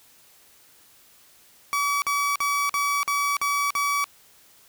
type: tone bursts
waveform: 30% pulse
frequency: 1142 Hz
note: D6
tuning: 49 cents flat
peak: -19 dBFS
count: 7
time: 1.73-4.042 s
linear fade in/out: 0 ms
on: 290 ms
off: 47 ms
effects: white hiss -55 dBFS RMS until 4.68 s